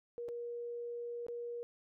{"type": "tone with dropouts", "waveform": "sine", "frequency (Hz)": 475.6, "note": "A#4", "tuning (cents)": 35, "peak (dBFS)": -39, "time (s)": [0.18, 1.63], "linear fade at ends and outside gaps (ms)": 0, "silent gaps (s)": [[0.284, 0.288], [1.266, 1.284]], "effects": []}